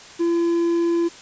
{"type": "tone with quantisation", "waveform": "triangle", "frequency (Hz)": 339.5, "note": "F4", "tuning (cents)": -49, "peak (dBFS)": -15, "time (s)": [0.19, 1.09], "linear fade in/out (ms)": 20, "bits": 7, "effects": ["white hiss -42 dBFS RMS until 1.21 s", "resampled to 16000 Hz"]}